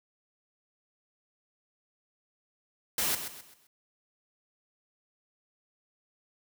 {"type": "noise with echo", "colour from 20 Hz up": "white", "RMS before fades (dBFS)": -29, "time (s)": [2.98, 3.15], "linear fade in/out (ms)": 2, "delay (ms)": 130, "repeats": 4, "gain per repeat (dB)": -9, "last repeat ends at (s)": 3.67, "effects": []}